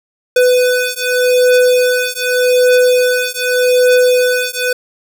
square beating tone pair, 498.7 / 499.54 Hz, B4 / B4, +17 / +20 cents, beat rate 0.84 Hz, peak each -13 dBFS, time 0.36-4.73 s, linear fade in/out 5 ms, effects none

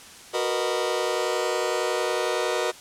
sawtooth chord, B major seventh, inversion second, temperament just, 370.4 / 463 / 493.9 / 617.4 Hz, F#4 / A#4 / B4 / D#5, +2 / -12 / 0 / -14 cents, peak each -25 / -25 / -25 / -25 dBFS, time 0.33-2.72 s, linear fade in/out 20 ms, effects white hiss -45 dBFS RMS until 2.8 s + low-pass 9000 Hz 12 dB/octave

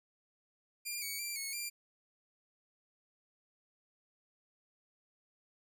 10% pulse tone with pitch steps, 2397 / 2250 / 2358 / 2194 / 2380 Hz, D7 / C#7 / D7 / C#7 / D7, +35 / +25 / +6 / -18 / +22 cents, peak -29 dBFS, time 0.85-1.7 s, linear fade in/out 20 ms, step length 170 ms, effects none

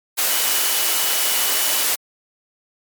sine tone in noise, 2960 Hz, F#7, in tune, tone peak -29 dBFS, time 0.29-1.84 s, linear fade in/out 20 ms, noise white, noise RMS -19 dBFS, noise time 0.17-1.96 s, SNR -13 dB, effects high-pass 400 Hz 12 dB/octave + MP3 96 kbps

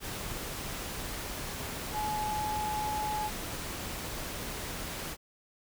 sine tone in noise, 849 Hz, G#5, 38 cents sharp, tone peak -31 dBFS, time 1.92-3.31 s, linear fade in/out 50 ms, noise pink, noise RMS -38 dBFS, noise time 0-5.17 s, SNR +4 dB, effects none

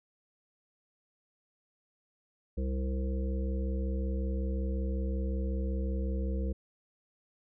harmonic tone, 65.41 Hz, C2, in tune, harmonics 1 / 3 / 5 / 7 / 8, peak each -30 / -38 / -43 / -43 / -45 dBFS, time 2.57-6.53 s, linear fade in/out 10 ms, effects none

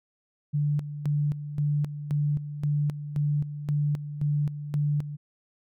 sine tone with tremolo, 146.83 Hz, D3, in tune, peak -22 dBFS, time 0.53-5.17 s, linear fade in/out 20 ms, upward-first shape square, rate 1.9 Hz, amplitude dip 70%, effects none

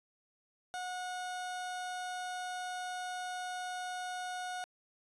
30% pulse tone, 729 Hz, F#5, 26 cents flat, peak -35 dBFS, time 0.74-4.64 s, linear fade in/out 0 ms, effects resampled to 24000 Hz

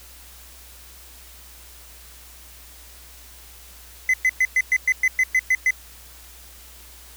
triangle tone bursts, 2030 Hz, B6, 47 cents sharp, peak -13 dBFS, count 11, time 4.09-5.707 s, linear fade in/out 2 ms, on 47 ms, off 110 ms, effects added 60 Hz sine -47 dBFS peak until 7.16 s + white hiss -46 dBFS RMS until 7.16 s

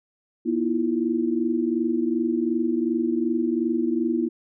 sine tone cluster, 240.6 / 319.5 / 342.2 Hz, B3 / D#4 / F4, -45 / +46 / -35 cents, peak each -25 dBFS, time 0.45-4.29 s, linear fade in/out 20 ms, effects none

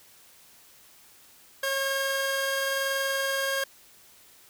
sawtooth tone pair together, 545 / 1614 Hz, C#5 / G#6, -29 / -50 cents, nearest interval octave + perfect fifth, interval 1879 cents, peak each -25 dBFS, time 1.63-3.64 s, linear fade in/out 5 ms, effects white hiss -55 dBFS RMS until 4.49 s

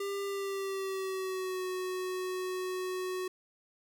square tone with pitch glide, 398.2 to 369.4 Hz, G4 to F#4, +27 to -3 cents, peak -34 dBFS, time 0-3.28 s, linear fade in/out 5 ms, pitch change -130 cents, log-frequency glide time 0.26-1.65 s, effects none

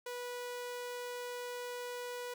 sawtooth tone, 489.8 Hz, B4, 14 cents flat, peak -36 dBFS, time 0.06-2.34 s, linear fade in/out 5 ms, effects none

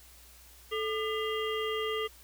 harmonic tone with a mistuned harmonic, 402.2 Hz, G4, 44 cents sharp, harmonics 1 / 3 / 5 / 7 / 8, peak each -32 / -37 / -39 / -40 / -41 dBFS, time 0.71-2.08 s, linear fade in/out 20 ms, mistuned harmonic 1, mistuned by +140 cents, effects added 60 Hz sine -57 dBFS peak until 2.23 s + white hiss -56 dBFS RMS until 2.23 s

